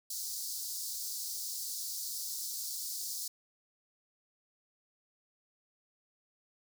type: high-pass noise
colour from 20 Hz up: pink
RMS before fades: -39 dBFS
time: 0.1-3.28 s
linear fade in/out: 5 ms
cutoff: 4400 Hz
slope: 48 dB/octave
effects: none